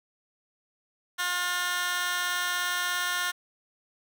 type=tone with high-pass filter; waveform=15% pulse; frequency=356.6 Hz; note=F4; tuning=36 cents sharp; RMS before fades=-29 dBFS; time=1.18-3.32 s; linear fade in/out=20 ms; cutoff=1700 Hz; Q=1.5; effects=none